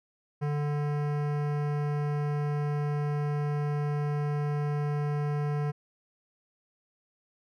sine tone with hard clipping, 146.83 Hz, D3, in tune, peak -29 dBFS, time 0.41-5.72 s, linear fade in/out 20 ms, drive 18 dB, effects none

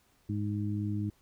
harmonic tone, 103.83 Hz, G#2, in tune, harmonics 1 / 2 / 3, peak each -32 / -35 / -37 dBFS, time 0.29-1.1 s, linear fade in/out 5 ms, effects pink hiss -68 dBFS RMS until 1.21 s

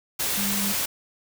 sine tone in noise, 200.3 Hz, G3, 38 cents sharp, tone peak -28 dBFS, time 0.37-0.73 s, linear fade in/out 10 ms, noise white, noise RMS -26 dBFS, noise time 0.19-0.86 s, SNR -5 dB, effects none

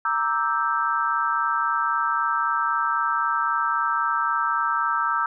sine chord, E half-diminished seventh, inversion second, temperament equal, 932.3 / 1174.7 / 1318.5 / 1568 Hz, Bb5 / D6 / E6 / G6, 0 / 0 / 0 / 0 cents, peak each -27 / -28 / -23 / -28 dBFS, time 0.05-5.26 s, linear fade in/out 2 ms, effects none

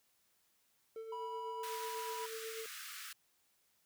triangle tone with tremolo, 446.9 Hz, A4, 27 cents sharp, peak -40 dBFS, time 0.96-2.66 s, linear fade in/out 2 ms, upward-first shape sine, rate 8.1 Hz, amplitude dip 45%
triangle tone, 978 Hz, B5, 17 cents flat, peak -40 dBFS, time 1.12-2.26 s, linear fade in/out 5 ms
pink high-pass noise, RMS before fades -48 dBFS, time 1.63-3.13 s, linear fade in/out 5 ms, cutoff 1200 Hz, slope 96 dB/octave
effects white hiss -75 dBFS RMS until 3.85 s

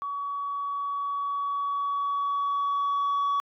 sine tone with level ramp, 1131 Hz, C#6, 34 cents sharp, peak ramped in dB -29 to -20 dBFS, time 0.02-3.4 s, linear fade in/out 0 ms, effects tanh soft clip ceiling -22 dBFS

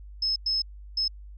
sine tone bursts at uneven times, 5190 Hz, E8, 28 cents flat, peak -23 dBFS, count 3, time 0.22-0.36 / 0.46-0.62 / 0.97-1.08 s, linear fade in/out 5 ms, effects added 50 Hz sine -41 dBFS peak until 1.37 s

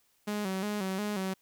sawtooth tone with vibrato, 198.8 Hz, G3, 25 cents sharp, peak -27 dBFS, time 0.27-1.34 s, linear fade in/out 10 ms, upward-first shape square, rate 2.8 Hz, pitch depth 82 cents each way, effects white hiss -70 dBFS RMS until 1.41 s

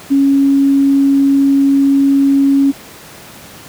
sine tone, 276.3 Hz, C#4, 6 cents flat, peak -7 dBFS, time 0.1-2.72 s, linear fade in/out 20 ms, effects pink hiss -35 dBFS RMS until 3.68 s + high-pass 100 Hz 12 dB/octave

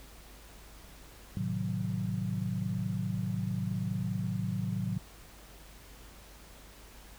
sine chord, A diminished seventh, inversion none, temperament equal, 110 / 130.81 / 155.56 / 185 Hz, A2 / C3 / Eb3 / Gb3, 0 / 0 / 0 / 0 cents, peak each -35 / -38 / -38 / -34 dBFS, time 1.37-4.98 s, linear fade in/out 0 ms, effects added 50 Hz sine -53 dBFS peak until 7.18 s + pink hiss -54 dBFS RMS until 7.18 s

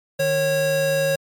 square tone pair together, 153.7 / 547.7 Hz, D#3 / C#5, -21 / -21 cents, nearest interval octave + minor seventh, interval 2200 cents, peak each -28 / -19 dBFS, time 0.19-1.16 s, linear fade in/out 10 ms, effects MP3 96 kbps

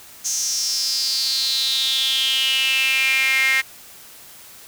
sawtooth tone with high-pass filter sweep, 265.2 Hz, C4, 23 cents sharp, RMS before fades -20 dBFS, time 0.24-3.62 s, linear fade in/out 20 ms, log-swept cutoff 6300 to 2000 Hz, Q 7.6, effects white hiss -43 dBFS RMS until 4.67 s

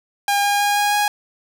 sawtooth tone with pitch steps, 808 / 812.7 / 817.4 / 822.1 / 826.9 Hz, G#5 / G#5 / G#5 / G#5 / G#5, -48 / -38 / -28 / -18 / -8 cents, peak -12 dBFS, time 0.28-1.08 s, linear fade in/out 2 ms, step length 160 ms, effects none

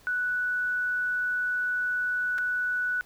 sine tone with dropouts, 1480 Hz, F#6, in tune, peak -25 dBFS, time 0.07-3.01 s, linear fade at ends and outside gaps 0 ms, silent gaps 2.381-2.385 s, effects pink hiss -57 dBFS RMS until 3.05 s

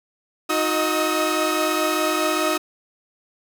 sawtooth tone cluster, 312.9 / 362.8 / 621 / 1279 Hz, D#4 / F#4 / D#5 / D#6, +10 / -34 / -3 / +47 cents, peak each -21 / -22 / -21 / -21 dBFS, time 0.49-2.58 s, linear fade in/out 10 ms, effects none

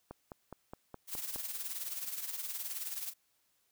click train, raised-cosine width 1 ms, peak -30 dBFS, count 7, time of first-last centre 0.11-1.36 s, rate 4.8 Hz
blue noise with tremolo, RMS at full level -37 dBFS, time 1.07-3.14 s, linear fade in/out 50 ms, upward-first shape triangle, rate 19 Hz, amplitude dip 70%
effects white hiss -75 dBFS RMS until 3.71 s

